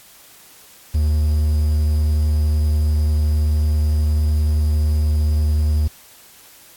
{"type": "tone with quantisation", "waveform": "triangle", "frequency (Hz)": 75.9, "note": "D#2", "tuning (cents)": -42, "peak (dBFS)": -12, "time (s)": [0.94, 5.88], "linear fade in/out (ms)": 10, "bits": 7, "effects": ["white hiss -46 dBFS RMS until 6.76 s", "AAC 64 kbps"]}